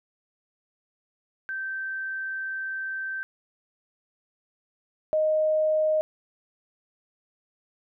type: tone pair in turn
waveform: sine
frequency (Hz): 1555 / 621.4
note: G6 / D#5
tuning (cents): -14 / -2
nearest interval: octave + major third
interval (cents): 1588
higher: first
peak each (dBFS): -29 / -20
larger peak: second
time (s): 1.49-3.23 / 5.13-6.01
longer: first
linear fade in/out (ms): 0
effects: none